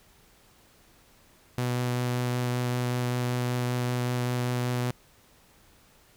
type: tone with vibrato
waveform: sawtooth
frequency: 123.47 Hz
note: B2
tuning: in tune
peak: -22 dBFS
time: 1.58-4.91 s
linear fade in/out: 0 ms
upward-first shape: sine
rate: 5.2 Hz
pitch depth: 9 cents each way
effects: pink hiss -59 dBFS RMS until 6.16 s